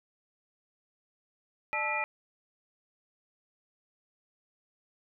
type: tone cluster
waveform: sine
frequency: 599 / 870 / 1313 / 1966 / 2410 Hz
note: D5 / A5 / E6 / B6 / D7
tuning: +34 / -20 / -7 / -8 / +44 cents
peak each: -39 / -34 / -38 / -36 / -32 dBFS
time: 1.73-2.04 s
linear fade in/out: 0 ms
effects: none